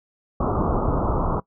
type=low-pass noise; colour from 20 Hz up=pink; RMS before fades=-22 dBFS; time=0.4-1.4 s; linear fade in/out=5 ms; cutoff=1300 Hz; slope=96 dB/octave; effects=noise-tail reverb RT60 0.1 s tail -21 dB re dry